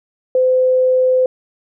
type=tone; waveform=sine; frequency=512 Hz; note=C5; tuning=38 cents flat; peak=-10 dBFS; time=0.35-1.26 s; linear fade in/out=2 ms; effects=none